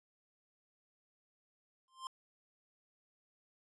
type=tone with exponential growth; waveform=square; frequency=1050 Hz; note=C6; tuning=6 cents sharp; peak=-38 dBFS; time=1.88-2.07 s; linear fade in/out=1 ms; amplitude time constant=40 ms; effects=resampled to 24000 Hz